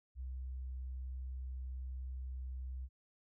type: tone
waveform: sine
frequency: 64.2 Hz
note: C2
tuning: 32 cents flat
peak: -40 dBFS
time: 0.15-2.89 s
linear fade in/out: 50 ms
effects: none